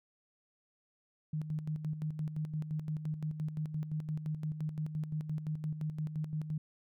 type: tone with tremolo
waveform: sine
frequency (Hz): 154.1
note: D#3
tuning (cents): -16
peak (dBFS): -32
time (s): 1.33-6.58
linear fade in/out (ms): 5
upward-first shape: square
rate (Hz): 5.8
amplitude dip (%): 60
effects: none